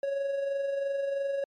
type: tone with amplitude modulation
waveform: triangle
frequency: 554.4 Hz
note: C#5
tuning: in tune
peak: -24 dBFS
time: 0.03-1.44 s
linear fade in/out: 2 ms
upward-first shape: sine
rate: 23 Hz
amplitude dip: 40%
effects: MP3 48 kbps

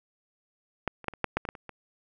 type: clicks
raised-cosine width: 0.5 ms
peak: -12 / -29 / -12 / -29 / -10 / -10 / -21 / -15 / -29 / -25 dBFS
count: 10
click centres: 0.877 / 1.043 / 1.083 / 1.137 / 1.243 / 1.37 / 1.452 / 1.489 / 1.552 / 1.693 s
effects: none

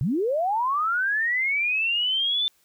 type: linear sweep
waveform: sine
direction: up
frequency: 110.9 to 3566 Hz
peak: -21 dBFS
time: 0.01-2.48 s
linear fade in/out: 0 ms
effects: white hiss -64 dBFS RMS until 2.64 s

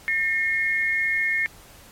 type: tone pair together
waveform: sine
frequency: 1809 / 2154 Hz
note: A6 / C7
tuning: +48 / +50 cents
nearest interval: minor third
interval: 302 cents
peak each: -24 / -22 dBFS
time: 0.08-1.46 s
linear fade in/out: 0 ms
effects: pink hiss -48 dBFS RMS until 1.91 s + MP3 64 kbps

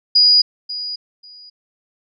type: tone with echo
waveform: sine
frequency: 4903 Hz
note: D#8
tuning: 26 cents flat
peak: -8 dBFS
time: 0.15-0.42 s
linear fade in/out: 10 ms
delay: 540 ms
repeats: 2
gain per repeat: -15 dB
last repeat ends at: 1.5 s
effects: none

